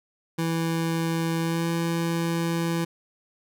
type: tone with pitch glide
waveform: 25% pulse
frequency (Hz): 164.81 to 167.4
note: E3 to E3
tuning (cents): 0 to +27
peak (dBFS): -20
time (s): 0.38-2.85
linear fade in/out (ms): 10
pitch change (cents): +27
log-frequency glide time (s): 1.41-1.68
effects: none